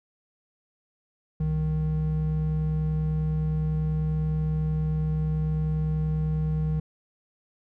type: tone pair together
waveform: triangle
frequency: 65.4 / 155.56 Hz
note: C2 / D#3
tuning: 0 / 0 cents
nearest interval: octave + minor third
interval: 1500 cents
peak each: -28 / -22 dBFS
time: 1.4-6.8 s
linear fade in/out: 5 ms
effects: none